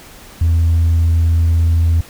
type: tone with tanh clipping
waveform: triangle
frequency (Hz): 82.9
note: E2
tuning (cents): +10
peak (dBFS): -10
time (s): 0.41-2.01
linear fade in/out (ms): 5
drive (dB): 6
effects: pink hiss -39 dBFS RMS until 2.09 s